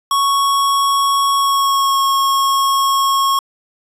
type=tone with pitch glide; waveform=square; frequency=1108.7 to 1092.8 Hz; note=C#6 to C#6; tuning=0 to -25 cents; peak=-13 dBFS; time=0.11-3.39 s; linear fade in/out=2 ms; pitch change=-25 cents; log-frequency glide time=1.35-1.99 s; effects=resampled to 32000 Hz